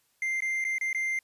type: tone with dropouts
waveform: triangle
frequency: 2093 Hz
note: C7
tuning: in tune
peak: -25 dBFS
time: 0.22-1.19 s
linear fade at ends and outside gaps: 2 ms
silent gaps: 0.405-0.421 / 0.642-0.649 / 0.783-0.811 / 0.93-0.947 s
effects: white hiss -70 dBFS RMS until 1.23 s + resampled to 32000 Hz